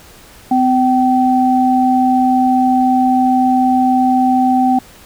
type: tone pair together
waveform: sine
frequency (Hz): 254.7 / 769.2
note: C4 / G5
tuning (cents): -46 / -33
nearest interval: octave + perfect fifth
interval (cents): 1913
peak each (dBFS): -12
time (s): 0.51-4.79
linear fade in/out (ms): 5
effects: pink hiss -41 dBFS RMS until 5.05 s